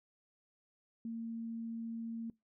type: tone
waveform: sine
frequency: 228.6 Hz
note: A#3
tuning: 34 cents flat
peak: -38 dBFS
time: 1.05-2.3 s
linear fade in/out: 2 ms
effects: noise-tail reverb RT60 0.2 s tail -23 dB re dry